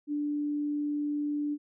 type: tone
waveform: sine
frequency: 293.7 Hz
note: D4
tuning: in tune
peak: -28 dBFS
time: 0.07-1.58 s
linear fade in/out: 50 ms
effects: none